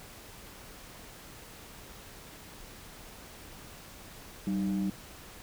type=tone pair together; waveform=sine; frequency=193.1 / 306.5 Hz; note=G3 / D#4; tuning=-26 / -26 cents; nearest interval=minor sixth; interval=800 cents; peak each=-27 / -33 dBFS; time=4.47-4.9 s; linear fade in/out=2 ms; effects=tanh soft clip ceiling -24 dBFS + pink hiss -49 dBFS RMS until 5.42 s